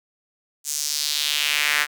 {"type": "tone with high-pass filter sweep", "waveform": "sawtooth", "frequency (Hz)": 148, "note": "D3", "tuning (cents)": 14, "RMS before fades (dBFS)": -23, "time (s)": [0.64, 1.87], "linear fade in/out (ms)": 50, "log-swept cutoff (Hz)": [7200, 1700], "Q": 2.2, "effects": []}